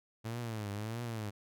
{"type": "tone with vibrato", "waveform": "sawtooth", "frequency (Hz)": 110, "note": "A2", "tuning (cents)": 0, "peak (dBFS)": -33, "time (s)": [0.24, 1.31], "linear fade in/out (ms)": 20, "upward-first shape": "triangle", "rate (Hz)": 1.6, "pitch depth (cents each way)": 170, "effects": []}